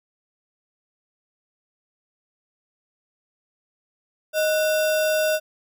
sine tone with sample-and-hold, 622.3 Hz, D#5, in tune, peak -18 dBFS, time 4.33-5.4 s, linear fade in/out 50 ms, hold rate 2100 Hz, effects none

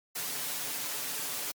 white noise with comb filter, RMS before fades -35 dBFS, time 0.15-1.52 s, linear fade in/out 10 ms, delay 6.9 ms, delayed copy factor +0.7, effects high-pass 150 Hz 12 dB/octave + MP3 96 kbps

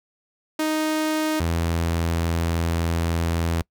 sawtooth tone pair in turn, 311.1 / 83.57 Hz, D#4 / E2, 0 / +24 cents, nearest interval octave + major seventh, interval 2276 cents, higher first, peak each -17 dBFS, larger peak neither, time 0.59-1.4 / 1.4-3.62 s, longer second, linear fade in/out 5 ms, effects noise-tail reverb RT60 0.1 s tail -26 dB re dry

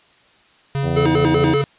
square tone with tremolo, 138.59 Hz, C#3, in tune, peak -19 dBFS, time 0.75-1.64 s, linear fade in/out 0 ms, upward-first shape sine, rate 4.7 Hz, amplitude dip 30%
harmonic tone, 83.5 Hz, E2, 23 cents sharp, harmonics 1 / 2 / 3 / 4 / 5 / 6 / 7 / 8 / 9, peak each -28 / -24 / -28 / -31 / -35 / -30 / -31 / -38 / -33 dBFS, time 0.82-1.57 s, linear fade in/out 50 ms
square tone with vibrato, 370 Hz, F#4, in tune, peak -16 dBFS, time 0.96-1.62 s, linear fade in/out 10 ms, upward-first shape square, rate 5.2 Hz, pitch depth 260 cents each way
effects white hiss -53 dBFS RMS until 1.78 s + resampled to 8000 Hz

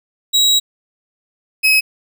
35% pulse tone pair in turn, 3853 / 2552 Hz, B7 / D#7, -44 / +43 cents, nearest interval perfect fifth, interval 713 cents, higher first, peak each -8 dBFS, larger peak neither, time 0.33-0.6 / 1.63-1.81 s, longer first, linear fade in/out 20 ms, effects none

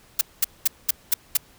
blue noise bursts, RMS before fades -18 dBFS, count 6, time 0.19-1.372 s, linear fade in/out 5 ms, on 22 ms, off 210 ms, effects pink hiss -54 dBFS RMS until 1.58 s

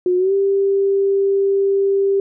sine tone with pitch glide, 361.3 to 394 Hz, F#4 to G4, -41 to +9 cents, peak -13 dBFS, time 0.06-2.2 s, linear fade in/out 2 ms, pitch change +150 cents, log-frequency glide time 0.17-0.33 s, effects none

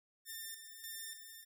5% pulse tone with tremolo, 1798 Hz, A6, 37 cents sharp, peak -33 dBFS, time 0.25-1.45 s, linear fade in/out 50 ms, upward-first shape square, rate 1.7 Hz, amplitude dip 55%, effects none

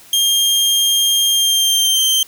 sawtooth tone with pitch glide, 3210 to 3137 Hz, G7 to G7, +40 to +1 cents, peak -9 dBFS, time 0.13-2.23 s, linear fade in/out 2 ms, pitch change -39 cents, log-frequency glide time 1.27-2.06 s, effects white hiss -43 dBFS RMS until 2.27 s

